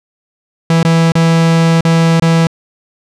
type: tone with dropouts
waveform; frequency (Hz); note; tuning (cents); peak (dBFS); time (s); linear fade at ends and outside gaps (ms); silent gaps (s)
45% pulse; 164.81; E3; 0; -7; 0.7-2.47; 2; 0.83-0.849 / 1.12-1.153 / 1.808-1.85 / 2.198-2.222
effects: low-pass 7000 Hz 12 dB/octave